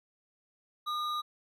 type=tone pair together; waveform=triangle; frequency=1214 / 3874 Hz; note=D#6 / B7; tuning=-43 / -34 cents; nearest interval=octave + minor sixth; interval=2009 cents; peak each=-30 / -37 dBFS; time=0.86-1.22 s; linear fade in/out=20 ms; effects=none